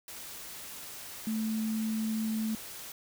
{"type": "tone in noise", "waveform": "sine", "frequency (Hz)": 220, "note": "A3", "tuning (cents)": 0, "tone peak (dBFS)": -29, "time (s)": [1.27, 2.55], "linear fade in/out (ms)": 2, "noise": "white", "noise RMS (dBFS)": -44, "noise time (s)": [0.08, 2.92], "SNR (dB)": 12, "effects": []}